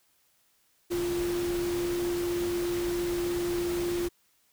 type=tone in noise; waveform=sine; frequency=348.6 Hz; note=F4; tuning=3 cents flat; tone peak=-27 dBFS; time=0.9-4.09 s; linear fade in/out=20 ms; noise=pink; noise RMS=-38 dBFS; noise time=0.9-4.09 s; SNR=+8 dB; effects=white hiss -68 dBFS RMS until 4.52 s